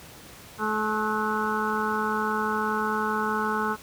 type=harmonic tone with a mistuned harmonic; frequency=215.4 Hz; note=A3; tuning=37 cents flat; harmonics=1 / 2 / 4 / 5 / 6 / 7; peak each=-31 / -31 / -31 / -31 / -31 / -31 dBFS; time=0.58-3.77 s; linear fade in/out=50 ms; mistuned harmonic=7; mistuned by=-29 cents; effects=pink hiss -46 dBFS RMS until 3.82 s + high-pass 60 Hz 12 dB/octave